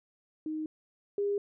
sine tone pair in turn, 311.1 / 405.1 Hz, D#4 / G#4, 0 / -43 cents, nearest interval perfect fourth, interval 457 cents, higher second, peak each -32 / -27 dBFS, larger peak second, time 0.46-0.66 / 1.18-1.38 s, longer neither, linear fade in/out 2 ms, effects none

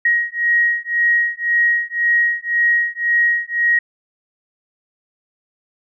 sine beating tone pair, 1888 / 1889.9 Hz, A#6 / A#6, +22 / +23 cents, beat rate 1.9 Hz, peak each -17 / -17 dBFS, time 0.05-3.79 s, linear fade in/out 5 ms, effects none

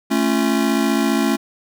square chord, A augmented, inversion none, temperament just, 220 / 275 / 343.8 Hz, A3 / C#4 / E#4, 0 / -14 / -27 cents, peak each -20 / -20 / -23 dBFS, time 0.1-1.37 s, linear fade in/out 20 ms, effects none

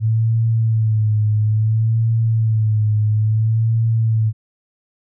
sine tone with vibrato, 110 Hz, A2, in tune, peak -13 dBFS, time 0-4.33 s, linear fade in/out 50 ms, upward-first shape sine, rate 0.59 Hz, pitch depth 56 cents each way, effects none

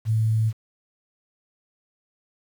sine tone with quantisation, 110.6 Hz, A2, 9 cents sharp, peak -18 dBFS, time 0.05-0.53 s, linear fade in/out 50 ms, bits 8, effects none

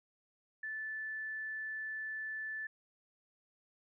sine tone, 1750 Hz, A6, 10 cents flat, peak -38 dBFS, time 0.63-2.67 s, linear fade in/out 5 ms, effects none

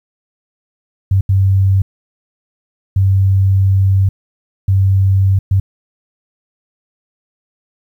sine tone bursts at uneven times, 96.6 Hz, G2, 25 cents flat, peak -8 dBFS, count 5, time 1.11-1.21 / 1.29-1.82 / 2.96-4.09 / 4.68-5.39 / 5.51-5.6 s, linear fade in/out 5 ms, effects 8-bit

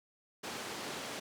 pink band-pass noise, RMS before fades -42 dBFS, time 0.43-1.2 s, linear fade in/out 10 ms, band 240 to 7700 Hz, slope 12 dB/octave, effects none

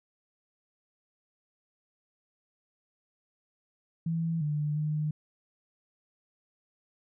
sine tone with pitch steps, 164.8 / 149.1 / 152.1 Hz, E3 / D3 / D#3, 0 / +27 / -39 cents, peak -27 dBFS, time 4.06-5.11 s, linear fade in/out 5 ms, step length 350 ms, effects none

